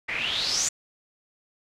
white noise with low-pass filter sweep, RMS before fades -27 dBFS, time 0.08-0.69 s, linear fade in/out 10 ms, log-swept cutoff 2000 to 7200 Hz, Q 6.8, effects none

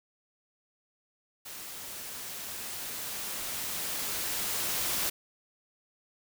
white noise with level ramp, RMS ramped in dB -43 to -30 dBFS, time 1.45-5.1 s, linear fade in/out 10 ms, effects none

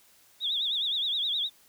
sine tone with vibrato, 3557 Hz, A7, 18 cents sharp, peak -26 dBFS, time 0.4-1.5 s, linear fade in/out 50 ms, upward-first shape triangle, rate 9.6 Hz, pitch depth 170 cents each way, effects white hiss -60 dBFS RMS until 1.68 s

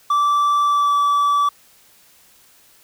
triangle tone with pitch glide, 1164 to 1153.3 Hz, D6 to D6, -16 to -32 cents, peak -12 dBFS, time 0.1-1.49 s, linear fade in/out 5 ms, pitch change -16 cents, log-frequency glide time 0.64-0.94 s, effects white hiss -52 dBFS RMS until 2.83 s

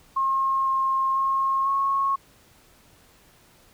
sine tone with pitch steps, 1074 / 1068 / 1077 / 1095 Hz, C6 / C6 / C6 / C#6, +45 / +35 / +50 / -22 cents, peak -20 dBFS, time 0.16-2.16 s, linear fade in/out 10 ms, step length 500 ms, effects pink hiss -56 dBFS RMS until 3.73 s

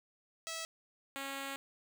5% pulse tone pair in turn, 652 / 274.1 Hz, E5 / C#4, -19 / -19 cents, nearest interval octave + minor third, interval 1500 cents, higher first, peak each -28 dBFS, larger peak neither, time 0.47-0.65 / 1.16-1.56 s, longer second, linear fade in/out 0 ms, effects none

